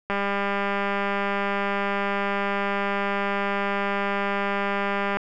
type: click train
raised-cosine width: 0.5 ms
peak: -11 dBFS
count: 1015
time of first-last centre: 0.1-5.17 s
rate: 200 Hz
effects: none